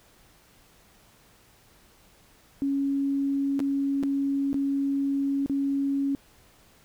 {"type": "tone with dropouts", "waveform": "sine", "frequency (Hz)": 277.2, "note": "C#4", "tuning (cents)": 0, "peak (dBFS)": -23, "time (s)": [2.62, 6.15], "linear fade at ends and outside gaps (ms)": 0, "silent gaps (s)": [[3.593, 3.602], [4.029, 4.035], [4.53, 4.543], [5.461, 5.497]], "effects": ["pink hiss -58 dBFS RMS until 6.84 s"]}